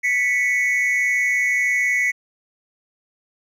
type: tone pair together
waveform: triangle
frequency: 1975.5 / 2217 Hz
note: B6 / C#7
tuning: 0 / 0 cents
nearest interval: major second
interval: 200 cents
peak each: -18 dBFS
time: 0.03-2.12 s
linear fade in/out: 20 ms
effects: none

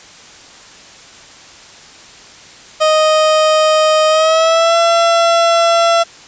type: tone with pitch glide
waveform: 30% pulse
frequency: 622.3 to 674.7 Hz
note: D#5 to E5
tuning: 0 to +40 cents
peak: -6 dBFS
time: 2.8-6.04 s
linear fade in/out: 20 ms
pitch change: +140 cents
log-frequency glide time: 4.08-4.77 s
effects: white hiss -38 dBFS RMS until 6.27 s + resampled to 16000 Hz

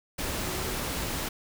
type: tone in noise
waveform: sine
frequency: 370 Hz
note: F#4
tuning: in tune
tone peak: -40 dBFS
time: 0.46-0.76 s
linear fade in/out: 10 ms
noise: pink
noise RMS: -32 dBFS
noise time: 0.18-1.29 s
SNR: -11 dB
effects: none

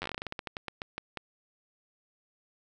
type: slowing click train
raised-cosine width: 0.3 ms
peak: -19 dBFS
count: 19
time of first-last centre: 0.02-1.173 s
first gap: 10 ms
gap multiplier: 1.19
effects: none

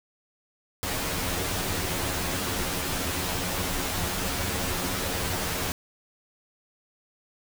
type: noise with comb filter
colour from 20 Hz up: pink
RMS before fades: -29 dBFS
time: 0.83-5.72 s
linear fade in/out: 0 ms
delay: 11 ms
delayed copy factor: +0.75
effects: none

